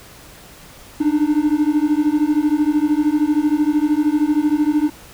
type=beating tone pair; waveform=triangle; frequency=293.7 / 306.7 Hz; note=D4 / D#4; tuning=0 / -25 cents; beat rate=13 Hz; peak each=-15 dBFS; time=1-4.9 s; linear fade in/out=10 ms; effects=pink hiss -42 dBFS RMS until 5.13 s